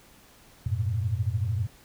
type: tone cluster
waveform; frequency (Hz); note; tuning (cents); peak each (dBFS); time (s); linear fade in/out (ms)
sine; 90.7 / 105.2 / 118; F#2 / G#2 / A#2; -34 / +23 / +22; -29; 0.66-1.67; 5
effects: pink hiss -55 dBFS RMS until 1.84 s